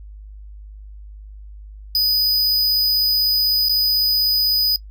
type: tone with dropouts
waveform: square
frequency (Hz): 4978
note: D#8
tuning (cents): 0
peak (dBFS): -15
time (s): 1.95-4.76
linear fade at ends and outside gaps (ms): 1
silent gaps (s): 3.686-3.694
effects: noise-tail reverb RT60 0.1 s tail -22 dB re dry + added 51 Hz sine -35 dBFS peak until 4.9 s